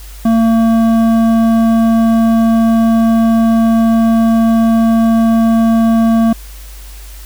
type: tone with hard clipping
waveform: sine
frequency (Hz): 226.8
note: A#3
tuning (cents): -47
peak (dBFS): -9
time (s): 0.25-6.33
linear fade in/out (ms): 5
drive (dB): 10
effects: added 50 Hz sine -29 dBFS peak until 7.25 s + white hiss -38 dBFS RMS until 7.25 s